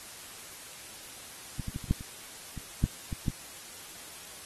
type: clicks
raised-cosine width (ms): 5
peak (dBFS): -23 / -23 / -22 / -30 / -12 / -28 / -25 / -10 / -22 / -14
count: 10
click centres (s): 1.597 / 1.683 / 1.761 / 1.842 / 1.91 / 2.009 / 2.577 / 2.84 / 3.128 / 3.282
effects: white hiss -46 dBFS RMS until 4.45 s + AAC 32 kbps